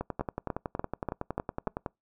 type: two click trains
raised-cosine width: 1 ms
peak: -16 / -18 dBFS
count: 6 / 21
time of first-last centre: 0.21-1.672 / 0.01-1.862 s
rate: 3.42 / 10.8 Hz
effects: noise-tail reverb RT60 0.2 s tail -26 dB re dry